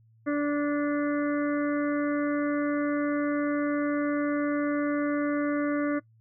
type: harmonic tone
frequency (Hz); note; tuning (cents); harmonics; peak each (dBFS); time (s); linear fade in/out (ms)
291.4; D4; -13; 1 / 2 / 4 / 5 / 6 / 7; -25 / -31 / -37 / -39 / -41 / -42; 0.26-6; 20
effects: noise-tail reverb RT60 0.1 s tail -21 dB re dry + added 112 Hz sine -57 dBFS peak until 6.2 s